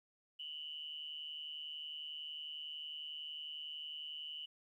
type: tone with amplitude modulation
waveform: sine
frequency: 2960 Hz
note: F#7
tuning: in tune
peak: -40 dBFS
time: 0.39-4.46 s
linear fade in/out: 10 ms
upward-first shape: sine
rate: 151 Hz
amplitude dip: 75%
effects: 13-bit